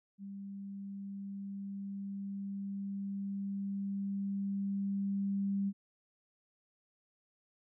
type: tone with level ramp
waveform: sine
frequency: 197.9 Hz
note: G3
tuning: 17 cents sharp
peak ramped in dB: -42 to -30 dBFS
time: 0.18-5.73 s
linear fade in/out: 50 ms
effects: none